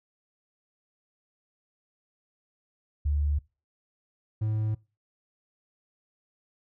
sine / triangle tone pair in turn, 73 / 108.31 Hz, D2 / A2, -10 / -27 cents, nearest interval perfect fifth, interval 683 cents, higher second, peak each -23 dBFS, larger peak neither, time 3.05-3.39 / 4.41-4.75 s, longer neither, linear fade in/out 10 ms, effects noise-tail reverb RT60 0.3 s tail -23 dB re dry

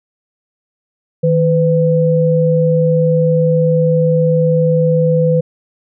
sine tone pair together, 158.44 / 503 Hz, D#3 / B4, +32 / +32 cents, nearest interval octave + minor sixth, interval 2000 cents, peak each -12 dBFS, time 1.23-5.41 s, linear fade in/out 10 ms, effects none

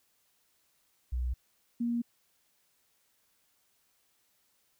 sine tone pair in turn, 61.74 / 236.6 Hz, B1 / A#3, 0 / +26 cents, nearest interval octave + major seventh, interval 2326 cents, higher second, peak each -29 / -28 dBFS, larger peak second, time 1.12-1.34 / 1.8-2.02 s, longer neither, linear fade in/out 10 ms, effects white hiss -72 dBFS RMS until 4.79 s

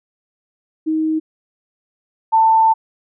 sine tone pair in turn, 315 / 891 Hz, D#4 / A5, +21 / +22 cents, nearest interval octave + tritone, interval 1801 cents, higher second, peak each -15 / -9 dBFS, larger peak second, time 0.86-1.2 / 2.32-2.74 s, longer second, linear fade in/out 20 ms, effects none

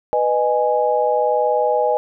sine chord, G# minor, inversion first, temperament equal with one note detuned, 493.9 / 614.8 / 830.6 Hz, B4 / D#5 / G#5, 0 / -21 / 0 cents, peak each -19 dBFS, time 0.13-1.97 s, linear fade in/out 0 ms, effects none

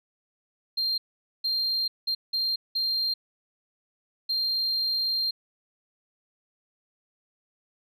sine tone bursts at uneven times, 4186 Hz, C8, in tune, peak -22 dBFS, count 6, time 0.77-0.98 / 1.44-1.88 / 2.07-2.15 / 2.33-2.56 / 2.75-3.14 / 4.29-5.31 s, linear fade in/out 10 ms, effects tanh soft clip ceiling -22 dBFS

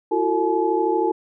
sine tone cluster, 337.2 / 370.1 / 449.1 / 854 Hz, E4 / F#4 / A4 / G#5, +39 / 0 / +35 / +48 cents, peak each -23 dBFS, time 0.11-1.12 s, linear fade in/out 10 ms, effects none

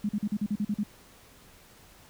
sine tone bursts, 207.7 Hz, G#3, in tune, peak -25 dBFS, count 9, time 0.04-0.835 s, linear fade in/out 5 ms, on 51 ms, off 42 ms, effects pink hiss -55 dBFS RMS until 2.09 s

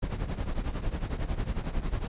brown noise with tremolo, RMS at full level -27 dBFS, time 0.02-2.08 s, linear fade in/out 10 ms, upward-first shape triangle, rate 11 Hz, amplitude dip 85%, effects resampled to 8000 Hz

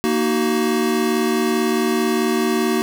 square chord, D# minor, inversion second, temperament equal with one note detuned, 233.1 / 311.1 / 375.8 Hz, A#3 / D#4 / F#4, 0 / 0 / +27 cents, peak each -21 / -24 / -21 dBFS, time 0.04-2.82 s, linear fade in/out 0 ms, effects none

